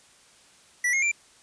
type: tone with pitch steps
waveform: square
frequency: 1959 / 2149 / 2357 Hz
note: B6 / C7 / D7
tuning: -15 / +46 / +6 cents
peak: -22 dBFS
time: 0.84-1.116 s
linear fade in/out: 5 ms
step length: 92 ms
effects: white hiss -56 dBFS RMS until 1.42 s + resampled to 22050 Hz